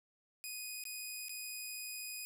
10% pulse tone with dropouts, 2489 Hz, D#7, in tune, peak -33 dBFS, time 0.44-2.25 s, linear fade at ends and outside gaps 0 ms, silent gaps 0.838-0.853 / 1.284-1.294 s, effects none

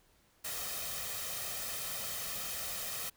white noise with comb filter, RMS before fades -39 dBFS, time 0.44-3.1 s, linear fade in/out 10 ms, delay 1.6 ms, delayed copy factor +0.6, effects pink hiss -68 dBFS RMS until 3.16 s

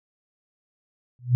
sine tone with exponential growth, 123.47 Hz, B2, in tune, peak -11 dBFS, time 1.19-1.35 s, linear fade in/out 0 ms, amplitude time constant 33 ms, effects none

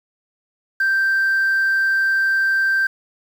sine tone, 1568 Hz, G6, in tune, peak -13 dBFS, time 0.8-2.87 s, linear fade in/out 5 ms, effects tanh soft clip ceiling -13 dBFS + 7-bit

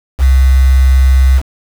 sine tone with quantisation, 65.8 Hz, C2, 10 cents sharp, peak -4 dBFS, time 0.18-1.42 s, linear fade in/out 50 ms, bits 4, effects none

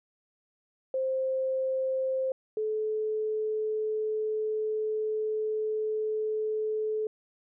sine tone pair in turn, 525 / 432 Hz, C5 / A4, +6 / -32 cents, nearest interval minor third, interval 338 cents, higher first, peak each -26 / -27 dBFS, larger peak first, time 0.94-2.32 / 2.57-7.07 s, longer second, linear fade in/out 2 ms, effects none

